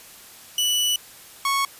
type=tone pair in turn; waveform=sawtooth; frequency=2960 / 1105.2 Hz; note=F#7 / C#6; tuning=0 / -6 cents; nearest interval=octave + perfect fourth; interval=1706 cents; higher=first; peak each=-16 dBFS; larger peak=neither; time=0.58-0.96 / 1.45-1.65 s; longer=first; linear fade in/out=2 ms; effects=white hiss -45 dBFS RMS until 1.79 s + resampled to 32000 Hz